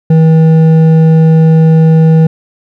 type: tone with hard clipping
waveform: sine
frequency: 160.6 Hz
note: E3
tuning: 45 cents flat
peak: -4 dBFS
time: 0.1-2.27 s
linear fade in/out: 5 ms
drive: 7 dB
effects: none